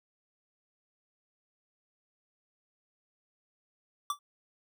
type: tone with exponential decay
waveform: square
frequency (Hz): 1162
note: D6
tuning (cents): -19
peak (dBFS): -26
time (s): 4.1-4.19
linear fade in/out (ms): 2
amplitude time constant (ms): 18
effects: none